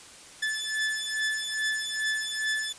sawtooth beating tone pair, 1739 / 1741.4 Hz, A6 / A6, -21 / -18 cents, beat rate 2.4 Hz, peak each -27 dBFS, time 0.42-2.73 s, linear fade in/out 10 ms, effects white hiss -48 dBFS RMS until 2.78 s + resampled to 22050 Hz

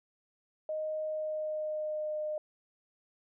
sine tone with pitch glide, 621 to 610 Hz, D#5 to D#5, -3 to -34 cents, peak -32 dBFS, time 0.69-2.38 s, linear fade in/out 2 ms, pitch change -31 cents, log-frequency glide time 1.04-2.18 s, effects none

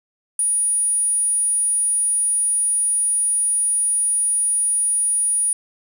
sine tone, 9600 Hz, D9, 37 cents sharp, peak -15 dBFS, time 0.39-5.53 s, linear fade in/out 2 ms, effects tanh soft clip ceiling -13 dBFS + 7-bit

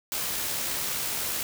white noise with amplitude modulation, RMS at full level -29 dBFS, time 0.12-1.43 s, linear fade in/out 0 ms, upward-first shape sine, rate 69.4 Hz, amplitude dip 25%, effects none

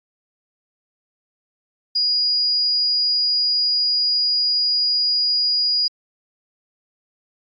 sine tone, 4886 Hz, D#8, 32 cents flat, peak -16 dBFS, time 1.95-5.88 s, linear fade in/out 10 ms, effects AAC 32 kbps

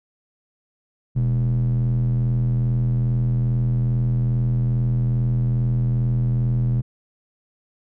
square tone with band-pass filter, 41.2 Hz, E1, in tune, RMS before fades -20 dBFS, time 1.15-6.82 s, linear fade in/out 20 ms, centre 140 Hz, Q 6, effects none

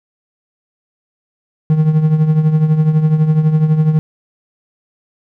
triangle tone with tremolo, 155.7 Hz, D#3, 2 cents sharp, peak -4 dBFS, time 1.7-3.99 s, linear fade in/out 0 ms, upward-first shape triangle, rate 12 Hz, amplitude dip 70%, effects none

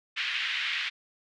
pink band-pass noise, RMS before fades -31 dBFS, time 0.16-0.9 s, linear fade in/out 20 ms, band 1900 to 3300 Hz, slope 24 dB/octave, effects none

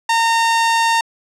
sawtooth tone, 916 Hz, A#5, 31 cents flat, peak -9 dBFS, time 0.09-1.01 s, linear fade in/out 5 ms, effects low-pass 8000 Hz 12 dB/octave

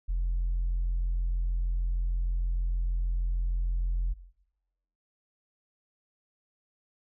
sine tone, 43.22 Hz, F1, 17 cents flat, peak -24 dBFS, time 0.08-4.14 s, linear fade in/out 20 ms, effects noise-tail reverb RT60 0.9 s tail -18 dB re dry + tanh soft clip ceiling -23 dBFS

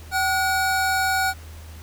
square tone pair together, 764 / 1452.3 Hz, G5 / F#6, -45 / -33 cents, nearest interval major seventh, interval 1112 cents, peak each -23 dBFS, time 0.11-1.34 s, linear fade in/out 50 ms, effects added 79 Hz sine -38 dBFS peak until 1.82 s + pink hiss -47 dBFS RMS until 1.82 s

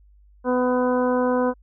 harmonic tone, 250.4 Hz, B3, 24 cents sharp, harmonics 1 / 2 / 3 / 4 / 5 / 6, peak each -22 / -21 / -31 / -27 / -35 / -34 dBFS, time 0.44-1.54 s, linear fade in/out 50 ms, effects added 50 Hz sine -50 dBFS peak until 1.62 s

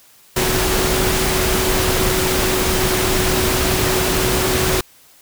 sine tone in noise, 372.5 Hz, F#4, 12 cents sharp, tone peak -21 dBFS, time 0.36-4.81 s, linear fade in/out 5 ms, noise pink, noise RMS -18 dBFS, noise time 0.36-4.81 s, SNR -6 dB, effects white hiss -49 dBFS RMS until 5.21 s

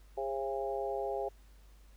harmonic tone with a mistuned harmonic, 135.7 Hz, C#3, 36 cents flat, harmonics 3 / 4 / 5 / 6, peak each -37 / -38 / -39 / -40 dBFS, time 0.17-1.29 s, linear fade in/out 10 ms, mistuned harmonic 4, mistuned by -16 cents, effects added 50 Hz sine -55 dBFS peak until 1.96 s + pink hiss -67 dBFS RMS until 1.96 s

